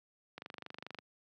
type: click train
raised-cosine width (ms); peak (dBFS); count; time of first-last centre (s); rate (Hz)
0.3; -28; 16; 0.38-0.987; 24.7
effects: high-pass 150 Hz 12 dB/octave